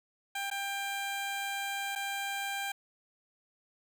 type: tone with dropouts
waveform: 15% pulse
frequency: 794 Hz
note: G5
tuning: 22 cents sharp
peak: -27 dBFS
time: 0.35-2.72 s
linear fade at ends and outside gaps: 5 ms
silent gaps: 0.502-0.512 / 1.953-1.958 s
effects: none